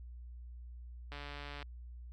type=click train; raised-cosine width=0.3 ms; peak=-30 dBFS; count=74; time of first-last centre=1.12-1.627 s; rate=144 Hz; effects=added 60 Hz sine -46 dBFS peak until 2.12 s